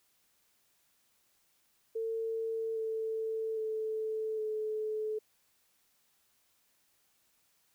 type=tone with pitch steps; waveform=sine; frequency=449.8 / 443.6 / 437.5 / 431.5 Hz; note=A4 / A4 / A4 / A4; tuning=+38 / +14 / -10 / -34 cents; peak=-32 dBFS; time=1.95-5.19 s; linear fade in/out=10 ms; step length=810 ms; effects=white hiss -72 dBFS RMS until 7.74 s